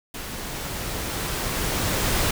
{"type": "noise with level ramp", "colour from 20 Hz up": "pink", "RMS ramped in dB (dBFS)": [-34, -22], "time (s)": [0.14, 2.31], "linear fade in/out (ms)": 5, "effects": []}